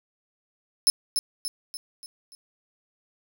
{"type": "tone with echo", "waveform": "25% pulse", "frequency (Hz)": 5250, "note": "E8", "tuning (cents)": -8, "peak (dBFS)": -11, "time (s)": [0.87, 0.9], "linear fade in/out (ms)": 0, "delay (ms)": 290, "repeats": 5, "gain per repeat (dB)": -6, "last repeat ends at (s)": 2.35, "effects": []}